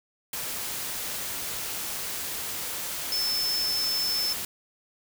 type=tone in noise; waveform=sine; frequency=5274 Hz; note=E8; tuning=in tune; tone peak=-25 dBFS; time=3.12-4.33 s; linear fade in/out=2 ms; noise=white; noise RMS=-33 dBFS; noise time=0.33-4.45 s; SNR=+5 dB; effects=none